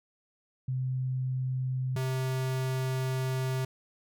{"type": "tone pair in turn", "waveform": ["sine", "square"], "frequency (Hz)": [129.2, 130.55], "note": ["C3", "C3"], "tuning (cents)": [-21, -3], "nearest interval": "unison", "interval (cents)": 18, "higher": "second", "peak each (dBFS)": [-28, -29], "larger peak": "first", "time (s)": [[0.68, 1.96], [1.96, 3.65]], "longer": "second", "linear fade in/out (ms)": 5, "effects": []}